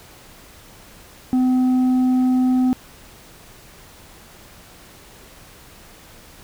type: tone with tanh clipping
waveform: triangle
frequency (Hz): 254.7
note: C4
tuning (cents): -46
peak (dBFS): -15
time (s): 1.33-2.73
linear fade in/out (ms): 0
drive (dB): 9
effects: pink hiss -45 dBFS RMS until 6.43 s